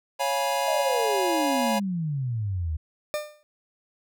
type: chord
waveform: square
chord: C# dominant seventh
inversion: none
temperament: equal with one note detuned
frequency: 554.4 / 698.5 / 830.6 / 972.5 Hz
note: C#5 / E#5 / G#5 / B5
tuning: 0 / 0 / 0 / -27 cents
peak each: -29 / -31 / -30 / -30 dBFS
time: 0.19-1.8 s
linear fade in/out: 20 ms
type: exponential sweep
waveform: sine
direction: down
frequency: 659.3 to 74.6 Hz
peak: -25 dBFS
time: 0.67-2.77 s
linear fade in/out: 10 ms
type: tone with exponential decay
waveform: 40% pulse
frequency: 600 Hz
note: D5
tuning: 37 cents sharp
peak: -22 dBFS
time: 3.14-3.43 s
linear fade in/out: 0 ms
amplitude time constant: 62 ms
effects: none